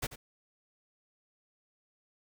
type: noise with echo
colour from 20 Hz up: pink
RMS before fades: -34 dBFS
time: 0.02-0.07 s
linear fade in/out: 10 ms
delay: 90 ms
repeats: 1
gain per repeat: -13 dB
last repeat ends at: 0.16 s
effects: none